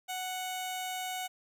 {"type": "tone with notch filter", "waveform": "15% pulse", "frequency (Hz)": 740, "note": "F#5", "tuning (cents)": 0, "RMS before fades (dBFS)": -37, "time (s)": [0.08, 1.28], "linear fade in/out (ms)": 20, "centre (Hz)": 1700, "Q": 1.3, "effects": []}